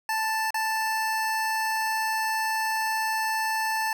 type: tone with dropouts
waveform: 25% pulse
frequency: 881 Hz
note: A5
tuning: 2 cents sharp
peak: -21 dBFS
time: 0.09-3.93 s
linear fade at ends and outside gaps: 2 ms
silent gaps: 0.506-0.543 s
effects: none